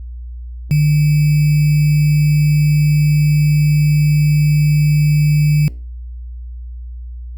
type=tone with sample-and-hold; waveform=sine; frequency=150 Hz; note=D3; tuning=37 cents sharp; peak=-9 dBFS; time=0.71-5.68 s; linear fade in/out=0 ms; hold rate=2450 Hz; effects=added 60 Hz sine -26 dBFS peak until 7.37 s + Opus 48 kbps